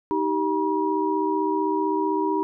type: tone cluster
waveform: sine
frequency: 313.9 / 389.6 / 960 Hz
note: D#4 / G4 / B5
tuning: +15 / -11 / -49 cents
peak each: -25 dBFS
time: 0.11-2.43 s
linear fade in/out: 0 ms
effects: none